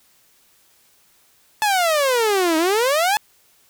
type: exponential two-way sweep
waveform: sawtooth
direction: down then up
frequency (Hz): 873 to 311.1 to 873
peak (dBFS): -12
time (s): 1.62-3.17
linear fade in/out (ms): 0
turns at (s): 2.57
effects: white hiss -57 dBFS RMS until 3.69 s